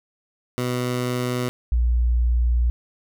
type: tone pair in turn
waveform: 15% pulse / sine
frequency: 124.2 / 59.71 Hz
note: B2 / A#1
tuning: +10 / +42 cents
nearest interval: octave + minor second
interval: 1268 cents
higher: first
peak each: -16 dBFS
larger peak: neither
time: 0.58-1.49 / 1.72-2.7 s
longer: second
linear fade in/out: 0 ms
effects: none